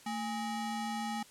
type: ring-modulated tone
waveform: square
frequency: 523.3 Hz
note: C5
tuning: in tune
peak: -32 dBFS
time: 0.06-1.23 s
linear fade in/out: 5 ms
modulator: 300 Hz
effects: white hiss -57 dBFS RMS until 1.3 s + low-pass 10000 Hz 12 dB/octave